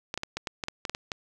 clicks, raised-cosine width 0.2 ms, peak -14 dBFS, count 11, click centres 0.141 / 0.176 / 0.234 / 0.37 / 0.472 / 0.638 / 0.684 / 0.852 / 0.896 / 0.949 / 1.118 s, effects none

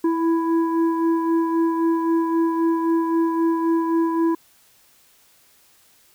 sine tone with frequency modulation, 329.6 Hz, E4, in tune, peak -17 dBFS, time 0.04-4.35 s, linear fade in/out 5 ms, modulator 663 Hz, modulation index 0.7, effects white hiss -56 dBFS RMS until 6.14 s

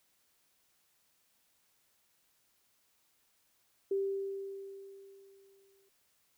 sine tone with exponential decay, 392 Hz, G4, in tune, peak -28 dBFS, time 3.91-5.89 s, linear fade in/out 5 ms, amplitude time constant 430 ms, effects white hiss -73 dBFS RMS until 6.37 s

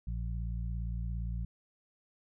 harmonic tone, 57.4 Hz, A#1, 26 cents flat, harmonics 1 / 2 / 3, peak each -34 / -40 / -44 dBFS, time 0.07-1.45 s, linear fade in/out 5 ms, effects none

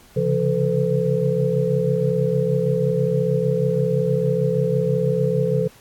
sine tone cluster, 135.3 / 141.6 / 170.7 / 438.7 / 504 Hz, C#3 / C#3 / F3 / A4 / B4, -42 / +37 / -39 / -5 / +35 cents, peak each -24 / -27 / -23 / -22 / -23 dBFS, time 0.16-5.68 s, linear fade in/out 10 ms, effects pink hiss -50 dBFS RMS until 5.8 s + AAC 64 kbps

